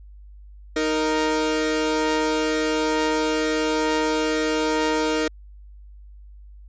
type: tone pair together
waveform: sawtooth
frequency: 311.1 / 466.1 Hz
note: D#4 / A#4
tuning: 0 / 0 cents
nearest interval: perfect fifth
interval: 700 cents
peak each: -19 / -19 dBFS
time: 0.76-5.28 s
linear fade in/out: 5 ms
effects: added 50 Hz sine -41 dBFS peak until 6.68 s + resampled to 16000 Hz